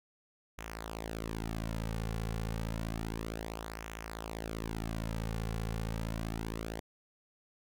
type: tone with flanger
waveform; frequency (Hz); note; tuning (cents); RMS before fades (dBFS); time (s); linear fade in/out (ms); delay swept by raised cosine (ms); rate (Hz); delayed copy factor
sawtooth; 55.3; A1; +9; -38; 0.58-6.8; 5; 0.22 to 3.22; 0.3; -0.7
effects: none